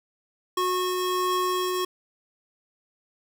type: tone pair together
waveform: square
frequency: 365.1 / 1094 Hz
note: F#4 / C#6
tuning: -23 / -23 cents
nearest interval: octave + perfect fifth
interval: 1900 cents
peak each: -27 dBFS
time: 0.57-1.85 s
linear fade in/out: 5 ms
effects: none